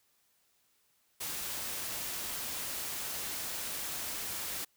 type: noise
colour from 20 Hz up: white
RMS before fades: -38 dBFS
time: 1.2-4.65 s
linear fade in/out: 10 ms
effects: white hiss -72 dBFS RMS until 4.76 s